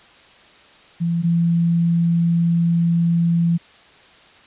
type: tone pair in turn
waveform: sine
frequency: 169.2 / 169.2 Hz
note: E3 / E3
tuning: +45 / +45 cents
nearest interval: unison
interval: 0 cents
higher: neither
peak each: -17 / -14 dBFS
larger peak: second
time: 1-1.23 / 1.23-3.58 s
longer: second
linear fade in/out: 20 ms
effects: white hiss -48 dBFS RMS until 4.46 s + resampled to 8000 Hz